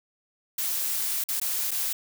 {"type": "noise with dropouts", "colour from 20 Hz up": "blue", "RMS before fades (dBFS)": -28, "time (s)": [0.58, 1.93], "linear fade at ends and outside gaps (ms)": 5, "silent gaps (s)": [[1.24, 1.286], [1.4, 1.414], [1.709, 1.714]], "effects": []}